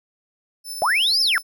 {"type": "tone with tremolo", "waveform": "20% pulse", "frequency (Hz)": 5280, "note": "E8", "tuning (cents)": 2, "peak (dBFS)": -23, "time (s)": [0.64, 1.43], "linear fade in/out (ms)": 50, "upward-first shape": "sine", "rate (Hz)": 16, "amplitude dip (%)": 25}
{"type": "linear two-way sweep", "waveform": "sine", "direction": "up then down", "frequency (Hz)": [587.3, 5400, 1255], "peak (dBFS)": -16, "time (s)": [0.82, 1.38], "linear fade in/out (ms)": 0, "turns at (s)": 1.21}
{"effects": []}